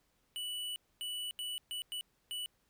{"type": "tone bursts at uneven times", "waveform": "square", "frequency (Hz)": 2960, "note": "F#7", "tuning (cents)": 0, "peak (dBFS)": -38, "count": 6, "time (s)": [[0.36, 0.76], [1.01, 1.31], [1.39, 1.58], [1.71, 1.82], [1.92, 2.01], [2.31, 2.46]], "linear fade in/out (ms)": 0, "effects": ["pink hiss -75 dBFS RMS until 2.69 s"]}